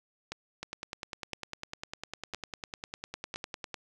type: two click trains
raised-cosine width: 0.2 ms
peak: -20 / -19 dBFS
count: 32 / 4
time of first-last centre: 0.63-3.742 / 0.32-3.36 s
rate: 9.96 / 0.987 Hz
effects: none